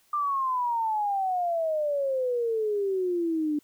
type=exponential sweep; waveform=sine; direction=down; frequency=1199 to 292.8 Hz; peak=-24 dBFS; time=0.13-3.59 s; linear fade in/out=5 ms; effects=white hiss -64 dBFS RMS until 3.63 s